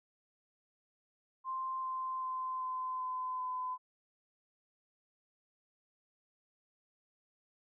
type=tone with pitch steps; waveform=sine; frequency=1046.5 / 1039.9 / 1033.3 / 1026.7 / 1020.2 / 1013.8 Hz; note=C6 / C6 / C6 / C6 / C6 / B5; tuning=0 / -11 / -22 / -33 / -44 / +45 cents; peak=-35 dBFS; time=1.44-3.78 s; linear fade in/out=50 ms; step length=390 ms; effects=none